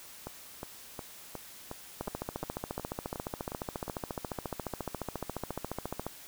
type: two click trains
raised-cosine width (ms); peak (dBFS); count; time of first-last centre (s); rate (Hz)
1; -20 / -24; 59 / 11; 2.01-6.066 / 0.27-3.88; 14.3 / 2.77
effects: white hiss -50 dBFS RMS until 6.27 s

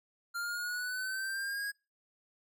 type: exponential sweep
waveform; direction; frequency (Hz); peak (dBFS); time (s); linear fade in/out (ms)
square; up; 1390 to 1655; -35; 0.34-1.72; 20
effects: noise-tail reverb RT60 0.3 s tail -26 dB re dry

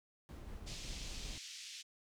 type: noise with tremolo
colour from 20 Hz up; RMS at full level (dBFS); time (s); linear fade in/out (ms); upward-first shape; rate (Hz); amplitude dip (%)
brown; -46; 0.29-1.38; 0; sine; 5.3; 25
type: band-pass noise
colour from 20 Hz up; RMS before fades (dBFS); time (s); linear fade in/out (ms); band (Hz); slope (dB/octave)
white; -50; 0.66-1.83; 20; 2300 to 6500; 24
effects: none

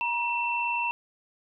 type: tone pair together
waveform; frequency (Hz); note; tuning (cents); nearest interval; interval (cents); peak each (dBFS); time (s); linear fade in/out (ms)
sine; 950 / 2687; A#5 / E7; +33 / +33; octave + tritone; 1800; -28; 0.01-0.91; 0
effects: none

